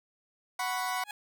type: chord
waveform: 30% pulse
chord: F# suspended fourth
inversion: none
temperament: equal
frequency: 740 / 987.8 / 1108.7 Hz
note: F#5 / B5 / C#6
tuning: 0 / 0 / 0 cents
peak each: -31 / -32 / -34 dBFS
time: 0.59-1.04 s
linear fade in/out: 5 ms
type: tone with exponential growth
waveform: 15% pulse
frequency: 833 Hz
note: G#5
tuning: 5 cents sharp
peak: -27 dBFS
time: 1.03-1.11 s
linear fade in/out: 2 ms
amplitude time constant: 17 ms
effects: none